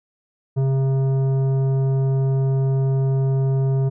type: tone with tanh clipping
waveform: sine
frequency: 134.4 Hz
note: C3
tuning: 47 cents sharp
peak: -18 dBFS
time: 0.56-3.9 s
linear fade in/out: 20 ms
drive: 11 dB
effects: none